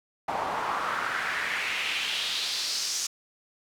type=noise with band-pass filter sweep; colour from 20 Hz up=pink; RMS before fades=-30 dBFS; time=0.28-3.07 s; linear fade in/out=5 ms; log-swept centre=800 to 6200 Hz; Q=2.7; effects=none